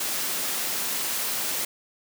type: high-pass noise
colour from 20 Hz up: white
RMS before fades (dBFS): -28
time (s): 0-1.65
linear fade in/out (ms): 5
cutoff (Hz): 170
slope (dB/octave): 12
effects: none